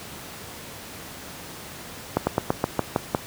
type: slowing click train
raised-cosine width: 1 ms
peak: -5 dBFS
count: 8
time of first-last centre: 2.17-3.148 s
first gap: 100 ms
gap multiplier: 1.11
effects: pink hiss -39 dBFS RMS until 3.26 s + high-pass 80 Hz 12 dB/octave